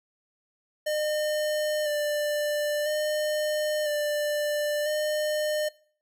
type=tone with vibrato; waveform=square; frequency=600 Hz; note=D5; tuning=37 cents sharp; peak=-26 dBFS; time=0.86-5.69 s; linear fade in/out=10 ms; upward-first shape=square; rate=0.5 Hz; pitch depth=20 cents each way; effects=noise-tail reverb RT60 0.5 s tail -21 dB re dry